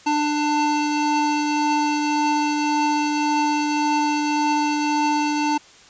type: tone pair together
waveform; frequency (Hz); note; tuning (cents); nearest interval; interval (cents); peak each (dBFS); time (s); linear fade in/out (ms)
square; 297.5 / 890.7; D4 / A5; +22 / +21; octave + perfect fifth; 1899; -22; 0.06-5.58; 10
effects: white hiss -48 dBFS RMS until 5.89 s + resampled to 16000 Hz